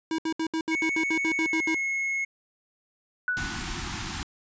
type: tone bursts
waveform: square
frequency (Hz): 321.7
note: E4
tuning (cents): -42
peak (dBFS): -26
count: 12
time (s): 0.11-1.746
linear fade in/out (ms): 2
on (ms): 74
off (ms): 68
type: tone with pitch glide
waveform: triangle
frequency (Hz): 2217 to 2175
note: C#7 to C#7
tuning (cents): 0 to -33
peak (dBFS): -24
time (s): 0.71-2.25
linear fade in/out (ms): 10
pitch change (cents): -33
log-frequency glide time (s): 1.4-1.62
type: tone with exponential decay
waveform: sine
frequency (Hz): 1480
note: F#6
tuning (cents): 0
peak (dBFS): -22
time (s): 3.28-3.88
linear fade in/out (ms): 1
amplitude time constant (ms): 130
type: band-stop noise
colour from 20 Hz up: pink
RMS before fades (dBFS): -33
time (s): 3.37-4.23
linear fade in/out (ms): 0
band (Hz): 370 to 740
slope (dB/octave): 96
effects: resampled to 16000 Hz